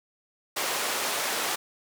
pink band-pass noise, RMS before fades -29 dBFS, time 0.56-1.56 s, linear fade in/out 10 ms, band 530 to 15000 Hz, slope 12 dB/octave, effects none

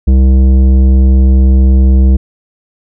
triangle tone with tanh clipping, 65.41 Hz, C2, in tune, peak -5 dBFS, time 0.07-2.17 s, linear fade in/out 10 ms, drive 16 dB, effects none

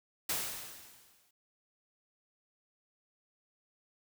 white noise with exponential decay, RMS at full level -32 dBFS, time 0.29-1.31 s, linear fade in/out 5 ms, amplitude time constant 220 ms, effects none

